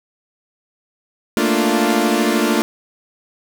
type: chord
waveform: sawtooth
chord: Bb major seventh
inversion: third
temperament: equal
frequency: 220 / 233.1 / 293.7 / 349.2 Hz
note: A3 / Bb3 / D4 / F4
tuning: 0 / 0 / 0 / 0 cents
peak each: -16 dBFS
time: 1.37-2.62 s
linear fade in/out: 0 ms
effects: none